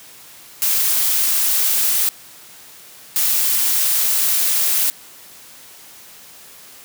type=noise bursts at uneven times; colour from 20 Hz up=blue; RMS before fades=-17 dBFS; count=2; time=0.62-2.09 / 3.16-4.9 s; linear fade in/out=0 ms; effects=white hiss -42 dBFS RMS until 6.84 s + high-pass 80 Hz 12 dB/octave